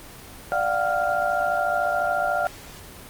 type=tone cluster; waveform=sine; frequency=591 / 701 / 755 / 1395 Hz; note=D5 / F5 / F#5 / F6; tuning=+11 / +6 / +35 / -2 cents; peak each=-26 / -25 / -26 / -26 dBFS; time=0.52-2.47 s; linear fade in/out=0 ms; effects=pink hiss -42 dBFS RMS until 3.09 s + Opus 24 kbps